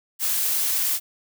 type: noise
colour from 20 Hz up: blue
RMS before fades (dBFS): -23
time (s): 0.19-1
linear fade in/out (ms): 50
effects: none